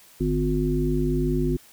harmonic tone with a mistuned harmonic, 51 Hz, G#1, 31 cents flat, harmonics 1 / 3 / 5 / 7, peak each -26 / -26 / -26 / -26 dBFS, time 0.2-1.57 s, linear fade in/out 10 ms, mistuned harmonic 3, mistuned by -29 cents, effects white hiss -52 dBFS RMS until 1.72 s

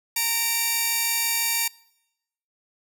5% pulse tone pair together, 922 / 2328 Hz, A#5 / D7, -19 / -16 cents, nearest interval octave + major third, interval 1603 cents, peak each -14 dBFS, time 0.16-1.68 s, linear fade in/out 5 ms, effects noise-tail reverb RT60 0.9 s tail -25 dB re dry

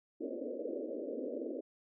white band-pass noise, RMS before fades -40 dBFS, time 0.2-1.61 s, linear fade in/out 10 ms, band 240 to 590 Hz, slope 96 dB/octave, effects none

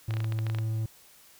triangle tone, 110.7 Hz, A2, 11 cents sharp, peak -25 dBFS, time 0.08-0.86 s, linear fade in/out 5 ms
clicks, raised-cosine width 0.3 ms, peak -22 dBFS, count 11, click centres 0.108 / 0.139 / 0.169 / 0.204 / 0.244 / 0.323 / 0.389 / 0.467 / 0.499 / 0.548 / 0.586 s
effects white hiss -56 dBFS RMS until 1.39 s

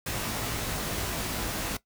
pink noise with comb filter, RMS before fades -32 dBFS, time 0.06-1.77 s, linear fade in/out 5 ms, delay 19 ms, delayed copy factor +0.7, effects noise-tail reverb RT60 0.1 s tail -17 dB re dry

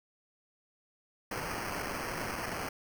blue noise with sample-and-hold, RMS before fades -37 dBFS, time 1.31-2.69 s, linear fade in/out 5 ms, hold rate 3675 Hz, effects none

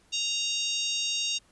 harmonic tone, 931 Hz, A#5, 2 cents flat, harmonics 3 / 4 / 5 / 6 / 7 / 8 / 9, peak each -32 / -31 / -37 / -36 / -35 / -44 / -48 dBFS, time 0.12-1.39 s, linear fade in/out 20 ms, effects pink hiss -63 dBFS RMS until 1.51 s + resampled to 24000 Hz

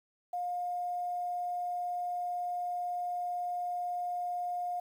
sine tone with quantisation, 711 Hz, F5, 31 cents sharp, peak -32 dBFS, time 0.33-4.8 s, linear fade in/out 5 ms, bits 10, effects none

